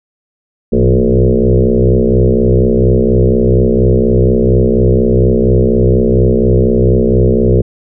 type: tone with frequency modulation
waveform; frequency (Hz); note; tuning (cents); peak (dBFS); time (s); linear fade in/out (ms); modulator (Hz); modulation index
sine; 159; D#3; +38; -6; 0.72-7.62; 10; 64.2; 5.2
effects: none